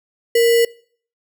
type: tone with sample-and-hold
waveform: sine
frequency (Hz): 466.2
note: A#4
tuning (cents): 0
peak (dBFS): -10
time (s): 0.35-0.65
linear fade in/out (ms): 5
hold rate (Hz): 2450
effects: noise-tail reverb RT60 0.5 s tail -23 dB re dry